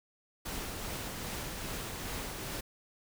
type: noise with tremolo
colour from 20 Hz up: pink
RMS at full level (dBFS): -38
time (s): 0.45-2.61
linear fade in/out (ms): 10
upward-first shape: triangle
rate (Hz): 2.5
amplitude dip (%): 30
effects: none